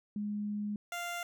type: tone pair in turn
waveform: sine / 15% pulse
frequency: 207.7 / 696 Hz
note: G#3 / F5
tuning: 0 / -6 cents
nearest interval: octave + major sixth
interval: 2094 cents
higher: second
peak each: -33 / -30 dBFS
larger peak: second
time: 0.16-0.76 / 0.92-1.23 s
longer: first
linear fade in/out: 2 ms
effects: none